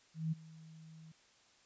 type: tone with ADSR envelope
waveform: sine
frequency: 159.9 Hz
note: D#3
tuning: 48 cents sharp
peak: -31 dBFS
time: 0.14-1.12 s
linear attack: 180 ms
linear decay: 19 ms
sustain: -21 dB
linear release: 6 ms
effects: white hiss -67 dBFS RMS until 1.65 s + resampled to 16000 Hz